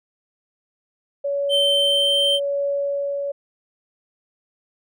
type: tone with tremolo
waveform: sine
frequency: 564 Hz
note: C#5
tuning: 30 cents sharp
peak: -19 dBFS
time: 1.24-3.32 s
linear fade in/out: 10 ms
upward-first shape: triangle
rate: 0.88 Hz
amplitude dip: 35%
type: tone with pitch glide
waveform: triangle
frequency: 3106 to 3126 Hz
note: G7 to G7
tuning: -17 to -6 cents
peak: -15 dBFS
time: 1.49-2.4 s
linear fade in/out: 50 ms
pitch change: +11 cents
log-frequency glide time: 1.79-2.17 s
effects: none